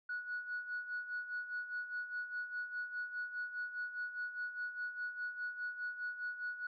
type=tone with tremolo; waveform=sine; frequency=1466 Hz; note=F#6; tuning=16 cents flat; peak=-35 dBFS; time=0.09-6.67 s; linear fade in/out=5 ms; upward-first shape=sine; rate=4.9 Hz; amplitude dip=70%; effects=tanh soft clip ceiling -33 dBFS